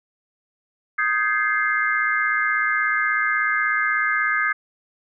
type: chord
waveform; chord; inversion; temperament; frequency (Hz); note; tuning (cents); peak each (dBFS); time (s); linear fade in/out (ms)
sine; Ab major seventh; second; equal with one note detuned; 1244.5 / 1568 / 1684.4 / 2093; Eb6 / G6 / Ab6 / C7; 0 / 0 / +24 / 0; -24; 0.98-4.53; 10
effects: none